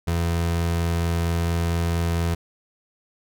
30% pulse tone, 84.4 Hz, E2, 41 cents sharp, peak -18 dBFS, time 0.07-2.35 s, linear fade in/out 10 ms, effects none

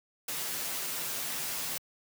white noise with comb filter, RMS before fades -35 dBFS, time 0.28-1.78 s, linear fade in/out 5 ms, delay 9.6 ms, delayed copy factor -0.75, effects high-pass 100 Hz 12 dB/octave

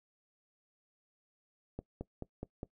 accelerating click train, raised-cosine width 2 ms, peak -26 dBFS, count 5, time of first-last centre 1.79-2.631 s, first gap 220 ms, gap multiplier 0.97, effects noise-tail reverb RT60 0.1 s tail -20 dB re dry

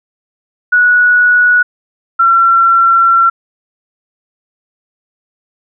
sine tone pair in turn, 1466 / 1358.4 Hz, F#6 / F6, -16 / -48 cents, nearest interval minor second, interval 132 cents, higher first, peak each -5 dBFS, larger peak neither, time 0.72-1.63 / 2.19-3.3 s, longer second, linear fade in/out 10 ms, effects none

